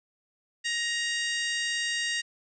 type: harmonic tone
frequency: 939 Hz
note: A#5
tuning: 12 cents sharp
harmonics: 2 / 3 / 4 / 5 / 6 / 7 / 8 / 9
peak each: -30 / -34 / -36 / -38 / -40 / -41 / -42 / -43 dBFS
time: 0.64-2.22 s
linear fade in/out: 20 ms
effects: none